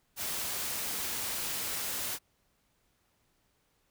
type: noise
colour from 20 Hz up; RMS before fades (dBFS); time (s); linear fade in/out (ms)
white; -35; 0.16-2.19; 50
effects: pink hiss -73 dBFS RMS until 3.9 s